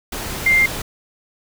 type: tone in noise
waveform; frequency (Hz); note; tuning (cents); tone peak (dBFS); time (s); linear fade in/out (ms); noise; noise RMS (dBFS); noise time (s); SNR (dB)
sine; 2102; C7; +7; -11; 0.46-0.66; 5; pink; -27; 0.12-0.82; +13
effects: none